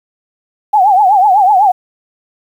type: tone with vibrato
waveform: sine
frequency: 790 Hz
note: G5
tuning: 13 cents sharp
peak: -5 dBFS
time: 0.73-1.72 s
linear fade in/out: 10 ms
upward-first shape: triangle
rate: 8 Hz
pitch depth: 180 cents each way
effects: 7-bit